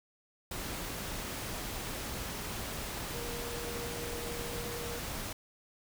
sine tone in noise, 473.9 Hz, A#4, 28 cents sharp, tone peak -42 dBFS, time 3.14-4.99 s, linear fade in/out 5 ms, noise pink, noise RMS -39 dBFS, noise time 0.51-5.33 s, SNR -6 dB, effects none

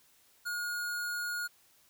square tone, 1436 Hz, F6, 48 cents sharp, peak -34 dBFS, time 0.45-1.48 s, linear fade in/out 20 ms, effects white hiss -65 dBFS RMS until 1.89 s

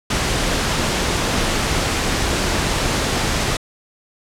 pink noise, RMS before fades -19 dBFS, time 0.1-3.57 s, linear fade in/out 5 ms, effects low-pass 8000 Hz 12 dB/octave

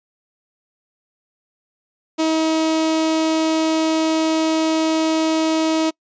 sawtooth tone with notch filter, 318.9 Hz, D#4, 43 cents sharp, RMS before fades -18 dBFS, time 2.18-5.91 s, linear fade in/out 20 ms, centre 1700 Hz, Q 2, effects noise-tail reverb RT60 0.1 s tail -26 dB re dry + resampled to 16000 Hz

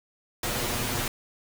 pink noise with comb filter, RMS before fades -29 dBFS, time 0.43-1.08 s, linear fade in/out 2 ms, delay 8.4 ms, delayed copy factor +1, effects none

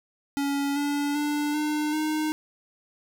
square tone with pitch steps, 281.2 / 287.8 / 294.5 / 301.4 / 308.4 Hz, C#4 / D4 / D4 / D4 / D#4, +25 / -35 / +5 / +45 / -15 cents, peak -25 dBFS, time 0.37-2.32 s, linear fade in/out 0 ms, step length 390 ms, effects none

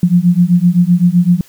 sine beating tone pair, 172.3 / 180.1 Hz, F3 / F#3, -23 / -46 cents, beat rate 7.8 Hz, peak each -10 dBFS, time 0.03-1.41 s, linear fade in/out 2 ms, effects white hiss -45 dBFS RMS until 1.48 s

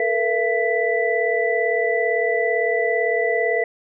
sine tone cluster, 442.1 / 479.9 / 674 / 1983 Hz, A4 / B4 / E5 / B6, +8 / -50 / +38 / +7 cents, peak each -23 dBFS, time 0-3.64 s, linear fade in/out 2 ms, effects none

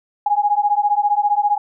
sine beating tone pair, 819 / 834 Hz, G#5 / G#5, -24 / +7 cents, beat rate 15 Hz, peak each -17 / -17 dBFS, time 0.26-1.58 s, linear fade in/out 5 ms, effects none

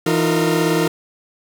40% pulse tone cluster, 164.8 / 312.7 / 350.6 / 458.7 Hz, E3 / D#4 / F4 / A#4, 0 / +9 / +7 / -28 cents, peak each -20 dBFS, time 0.06-0.88 s, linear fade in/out 5 ms, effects none

